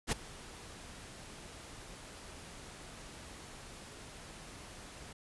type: noise with ADSR envelope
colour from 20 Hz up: pink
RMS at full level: -30 dBFS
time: 0.07-5.13 s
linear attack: 51 ms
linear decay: 12 ms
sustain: -20 dB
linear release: 7 ms
effects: resampled to 24000 Hz